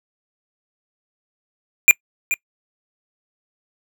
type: tone with echo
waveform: square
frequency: 2400 Hz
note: D7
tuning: 37 cents sharp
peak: -6 dBFS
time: 1.88-1.91 s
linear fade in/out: 0 ms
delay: 430 ms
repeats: 1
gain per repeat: -12 dB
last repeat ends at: 2.34 s
effects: noise-tail reverb RT60 0.1 s tail -24 dB re dry